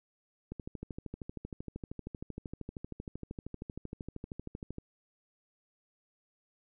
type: click train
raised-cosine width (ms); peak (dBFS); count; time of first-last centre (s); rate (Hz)
3; -27; 56; 0.52-4.784; 12.9
effects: none